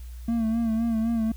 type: tone with vibrato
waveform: triangle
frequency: 226.7 Hz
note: A#3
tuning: 48 cents flat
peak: -20 dBFS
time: 0.28-1.32 s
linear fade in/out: 5 ms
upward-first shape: sine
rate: 3.9 Hz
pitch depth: 51 cents each way
effects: added 60 Hz sine -36 dBFS peak until 1.36 s + white hiss -56 dBFS RMS until 1.36 s